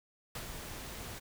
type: noise with ADSR envelope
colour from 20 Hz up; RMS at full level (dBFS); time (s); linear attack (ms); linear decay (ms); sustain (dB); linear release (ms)
pink; -40; 0.35-1.2; 3; 76; -4; 23
effects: none